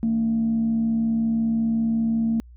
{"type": "tone with frequency modulation", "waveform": "sine", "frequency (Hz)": 226.5, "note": "A#3", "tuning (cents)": -50, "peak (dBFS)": -18, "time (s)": [0.03, 2.4], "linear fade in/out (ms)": 0, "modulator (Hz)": 65.5, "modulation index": 0.24, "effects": ["tanh soft clip ceiling -15 dBFS", "added 60 Hz sine -43 dBFS peak until 2.56 s"]}